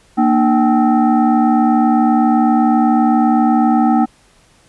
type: tone with frequency modulation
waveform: sine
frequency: 233.1 Hz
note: A#3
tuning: in tune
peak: -9 dBFS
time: 0.17-4.06 s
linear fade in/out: 20 ms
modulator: 534 Hz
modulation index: 1.2
effects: pink hiss -51 dBFS RMS until 4.68 s + resampled to 24000 Hz